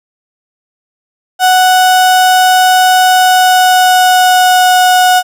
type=tone with pitch glide; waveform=35% pulse; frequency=740 to 733.2 Hz; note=F#5 to F#5; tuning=0 to -16 cents; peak=-3 dBFS; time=1.39-5.23 s; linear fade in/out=50 ms; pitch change=-16 cents; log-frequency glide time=3.04-4.78 s; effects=none